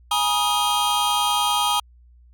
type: tone cluster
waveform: square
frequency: 830 / 960 / 1250 / 3215 Hz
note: G#5 / B5 / D#6 / G7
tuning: -1 / -49 / +8 / +43 cents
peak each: -25 dBFS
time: 0.11-1.8 s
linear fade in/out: 5 ms
effects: added 60 Hz sine -48 dBFS peak until 2.33 s